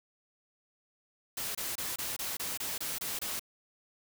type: noise bursts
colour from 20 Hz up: white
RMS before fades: -36 dBFS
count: 10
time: 1.37-3.395 s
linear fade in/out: 5 ms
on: 180 ms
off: 25 ms
effects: none